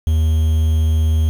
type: tone with quantisation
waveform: triangle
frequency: 79 Hz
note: D#2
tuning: 27 cents sharp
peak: -10 dBFS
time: 0.07-1.29 s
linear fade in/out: 0 ms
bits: 6
effects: none